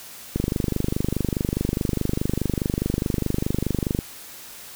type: click train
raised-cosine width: 3 ms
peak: -9 dBFS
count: 91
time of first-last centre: 0.36-3.989 s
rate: 24.8 Hz
effects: white hiss -41 dBFS RMS until 4.75 s